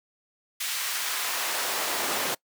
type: noise with high-pass filter sweep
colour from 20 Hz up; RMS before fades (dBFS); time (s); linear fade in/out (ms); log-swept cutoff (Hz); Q
pink; -29; 0.6-2.35; 10; 2100 to 320; 0.74
effects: noise-tail reverb RT60 0.1 s tail -24 dB re dry